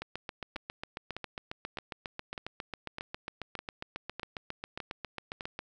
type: two click trains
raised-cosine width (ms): 0.3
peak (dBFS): -21 / -22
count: 42 / 9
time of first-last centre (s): 0.02-5.591 / 0.56-5.408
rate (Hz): 7.36 / 1.65
effects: none